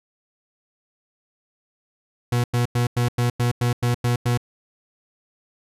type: tone bursts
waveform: 40% pulse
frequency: 120.9 Hz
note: B2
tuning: 36 cents flat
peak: -17 dBFS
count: 10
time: 2.32-4.375 s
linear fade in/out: 5 ms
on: 120 ms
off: 95 ms
effects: resampled to 32000 Hz